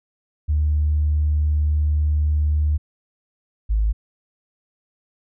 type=tone pair in turn; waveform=sine; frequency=75.3 / 53.25 Hz; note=D2 / G#1; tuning=+44 / +44 cents; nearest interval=tritone; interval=600 cents; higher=first; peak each=-15 dBFS; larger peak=neither; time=0.48-2.78 / 3.69-3.93 s; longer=first; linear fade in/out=20 ms; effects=tanh soft clip ceiling -11 dBFS